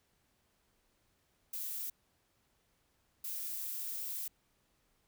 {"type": "noise bursts at uneven times", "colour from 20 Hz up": "violet", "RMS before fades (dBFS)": -40, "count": 2, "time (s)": [[1.53, 1.9], [3.24, 4.28]], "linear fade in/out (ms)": 5, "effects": ["pink hiss -75 dBFS RMS until 5.07 s"]}